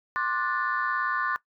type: chord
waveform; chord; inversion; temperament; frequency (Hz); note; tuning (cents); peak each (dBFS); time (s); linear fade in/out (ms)
sine; D dominant seventh; third; just; 1057.2 / 1174.7 / 1468.3 / 1762; C6 / D6 / F#6 / A6; +18 / 0 / -14 / +2; -30; 0.16-1.36; 0
effects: noise-tail reverb RT60 0.1 s tail -18 dB re dry + tanh soft clip ceiling -16 dBFS